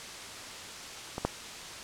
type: clicks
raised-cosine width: 1 ms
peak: -20 / -12 dBFS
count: 2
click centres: 1.181 / 1.25 s
effects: white hiss -42 dBFS RMS until 1.83 s + low-pass 7000 Hz 12 dB/octave